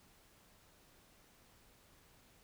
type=silence; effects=pink hiss -66 dBFS RMS until 2.43 s